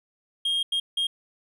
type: tone bursts at uneven times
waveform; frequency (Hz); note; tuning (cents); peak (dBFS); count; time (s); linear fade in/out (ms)
triangle; 3235; G#7; -46; -21; 3; 0.45-0.63 / 0.72-0.8 / 0.97-1.07; 5
effects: none